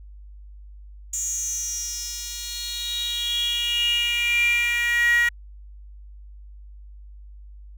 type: tone with high-pass filter sweep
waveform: 10% pulse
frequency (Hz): 476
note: A#4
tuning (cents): +36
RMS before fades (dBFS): -24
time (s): 1.13-5.29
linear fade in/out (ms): 5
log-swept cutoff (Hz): 7000 to 1800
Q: 9.5
effects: added 50 Hz sine -40 dBFS peak until 7.77 s